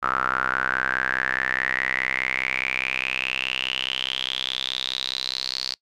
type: tone with band-pass filter sweep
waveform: sawtooth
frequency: 64.8 Hz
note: C2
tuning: 16 cents flat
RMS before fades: -26 dBFS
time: 0.02-5.75 s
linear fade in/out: 20 ms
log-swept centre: 1300 to 4500 Hz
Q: 8.9
effects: noise-tail reverb RT60 0.1 s tail -23 dB re dry